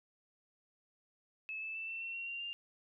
sine tone with pitch steps, 2600 / 2627 / 2655 / 2682 / 2710 / 2739 / 2767 / 2796 Hz, E7 / E7 / E7 / E7 / E7 / F7 / F7 / F7, -24 / -7 / +12 / +29 / +47 / -34 / -17 / +1 cents, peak -39 dBFS, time 1.49-2.53 s, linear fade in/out 0 ms, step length 130 ms, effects none

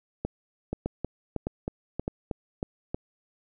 two click trains, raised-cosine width 2 ms, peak -16 / -15 dBFS, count 8 / 4, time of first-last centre 0.73-2.945 / 0.25-2.079 s, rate 3.16 / 1.64 Hz, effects none

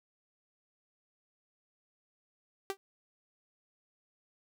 sawtooth tone with exponential decay, 390.8 Hz, G4, 5 cents flat, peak -26 dBFS, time 2.7-2.77 s, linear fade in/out 0 ms, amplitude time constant 15 ms, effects none

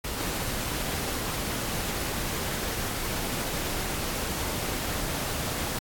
pink noise with level steps, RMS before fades -33 / -31 dBFS, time 0.04-5.79 s, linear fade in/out 5 ms, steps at 0.19 s, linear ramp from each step 20 ms, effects AAC 64 kbps

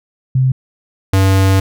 sine / square tone pair in turn, 130.4 / 96.13 Hz, C3 / G2, -5 / -33 cents, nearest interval perfect fourth, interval 528 cents, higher first, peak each -9 dBFS, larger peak neither, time 0.35-0.52 / 1.13-1.6 s, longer second, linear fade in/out 5 ms, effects none

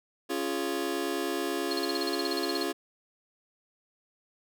sawtooth chord, Db major, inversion none, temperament just, 277.2 / 346.5 / 415.8 Hz, Db4 / F4 / Ab4, 0 / -14 / +2 cents, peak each -30 / -28 / -30 dBFS, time 0.29-2.73 s, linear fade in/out 20 ms
sine tone bursts, 4249 Hz, C8, 26 cents sharp, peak -30 dBFS, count 16, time 1.71-2.631 s, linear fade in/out 2 ms, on 21 ms, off 39 ms
effects none

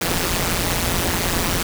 pink noise with amplitude modulation, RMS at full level -17 dBFS, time 0.01-1.63 s, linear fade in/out 5 ms, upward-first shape sine, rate 174 Hz, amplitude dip 90%, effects none

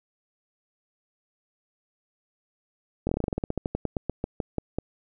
slowing click train, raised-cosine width 2 ms, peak -13 dBFS, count 22, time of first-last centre 3.07-4.786 s, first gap 21 ms, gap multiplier 1.12, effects none

